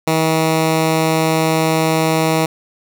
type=tone; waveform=10% pulse; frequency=160 Hz; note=D#3; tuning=49 cents sharp; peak=-5 dBFS; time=0.07-2.46 s; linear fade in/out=5 ms; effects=none

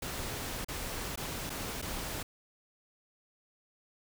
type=noise with dropouts; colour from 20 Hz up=pink; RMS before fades=-38 dBFS; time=0.02-2.23 s; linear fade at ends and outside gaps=5 ms; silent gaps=0.647-0.684 / 1.159-1.174 / 1.496-1.501 / 1.817-1.823 s; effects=none

